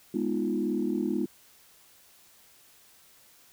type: chord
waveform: sine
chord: F half-diminished seventh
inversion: first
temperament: equal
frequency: 207.7 / 246.9 / 311.1 / 349.2 Hz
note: Ab3 / Cb4 / Eb4 / F4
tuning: 0 / 0 / 0 / 0 cents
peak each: -31 dBFS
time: 0.14-1.26 s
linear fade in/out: 5 ms
effects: tanh soft clip ceiling -16 dBFS + white hiss -58 dBFS RMS until 3.52 s